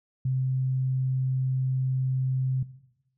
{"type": "tone", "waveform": "sine", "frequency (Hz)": 130.5, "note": "C3", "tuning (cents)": -4, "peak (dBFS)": -23, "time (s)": [0.25, 2.63], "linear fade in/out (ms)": 5, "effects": ["noise-tail reverb RT60 0.9 s tail -17 dB re dry"]}